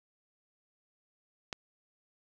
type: click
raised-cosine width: 0.2 ms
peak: -18 dBFS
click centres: 1.528 s
effects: none